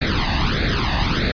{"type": "noise with flanger", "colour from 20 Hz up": "pink", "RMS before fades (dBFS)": -19, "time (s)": [0.01, 1.32], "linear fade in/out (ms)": 10, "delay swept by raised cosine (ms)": [0.49, 1.11], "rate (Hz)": 1.6, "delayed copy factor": 0.8, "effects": ["resampled to 11025 Hz"]}